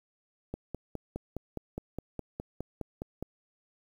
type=click train; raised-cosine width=2 ms; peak=-22 dBFS; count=14; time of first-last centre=0.54-3.226 s; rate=4.84 Hz; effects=9-bit